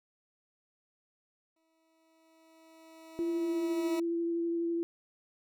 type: tone with exponential growth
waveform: 20% pulse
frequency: 323.5 Hz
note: E4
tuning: 32 cents flat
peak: -30 dBFS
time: 1.56-4 s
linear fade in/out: 5 ms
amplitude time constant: 530 ms
type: tone with vibrato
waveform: sine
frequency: 337.6 Hz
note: E4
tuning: 41 cents sharp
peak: -29 dBFS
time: 3.19-4.83 s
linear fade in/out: 0 ms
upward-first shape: triangle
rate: 12 Hz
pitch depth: 13 cents each way
effects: none